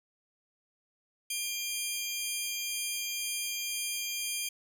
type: tone pair together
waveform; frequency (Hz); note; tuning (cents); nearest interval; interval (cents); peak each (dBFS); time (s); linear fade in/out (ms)
15% pulse; 2402 / 3202; D7 / G7; +38 / +36; perfect fourth; 498; -29 / -28; 1.3-4.49; 5
effects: none